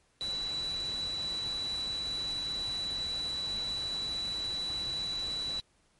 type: tone in noise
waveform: sine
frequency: 3951 Hz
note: B7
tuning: in tune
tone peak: -32 dBFS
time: 0.21-5.6 s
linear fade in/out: 0 ms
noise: pink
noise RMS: -45 dBFS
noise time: 0.21-5.6 s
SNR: +10 dB
effects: pink hiss -69 dBFS RMS until 5.99 s + MP3 48 kbps